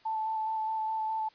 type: tone with vibrato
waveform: sine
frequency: 878 Hz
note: A5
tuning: 4 cents flat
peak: -29 dBFS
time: 0.05-1.29 s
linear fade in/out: 10 ms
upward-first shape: square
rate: 4.8 Hz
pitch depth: 11 cents each way
effects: white hiss -61 dBFS RMS until 1.34 s + resampled to 11025 Hz